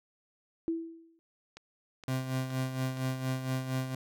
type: tone with exponential decay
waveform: sine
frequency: 329.6 Hz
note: E4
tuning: in tune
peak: -26 dBFS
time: 0.68-1.19 s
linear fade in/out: 0 ms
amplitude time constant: 110 ms
type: click train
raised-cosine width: 0.2 ms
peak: -29 dBFS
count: 4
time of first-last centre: 1.57-2.972 s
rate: 2.14 Hz
type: tone with tremolo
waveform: 30% pulse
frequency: 130.4 Hz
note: C3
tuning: 5 cents flat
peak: -26 dBFS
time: 2.08-3.95 s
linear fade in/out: 2 ms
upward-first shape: sine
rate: 4.3 Hz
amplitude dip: 60%
effects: none